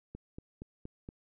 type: click train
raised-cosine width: 3 ms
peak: -30 dBFS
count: 5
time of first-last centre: 0.15-1.089 s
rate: 4.26 Hz
effects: none